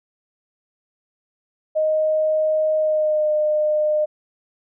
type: tone with pitch glide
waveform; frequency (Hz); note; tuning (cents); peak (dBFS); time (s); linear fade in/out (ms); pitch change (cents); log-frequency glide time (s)
sine; 622.3 to 607.7; D#5 to D#5; 0 to -41; -16; 1.75-4.06; 20; -41; 2.77-3.32
effects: none